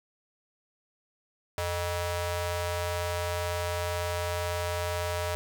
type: ring-modulated tone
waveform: sawtooth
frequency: 350 Hz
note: F4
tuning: 4 cents sharp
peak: -22 dBFS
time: 1.58-5.35 s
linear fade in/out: 0 ms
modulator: 264 Hz
effects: 8-bit